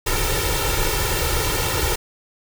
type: noise with comb filter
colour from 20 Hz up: pink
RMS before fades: -21 dBFS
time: 0.06-1.96 s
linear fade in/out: 10 ms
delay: 2.2 ms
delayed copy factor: +1
effects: none